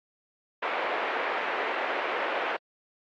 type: band-pass noise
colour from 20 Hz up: pink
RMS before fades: -30 dBFS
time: 0.62-2.57 s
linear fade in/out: 10 ms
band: 440 to 2500 Hz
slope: 24 dB/octave
effects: AAC 64 kbps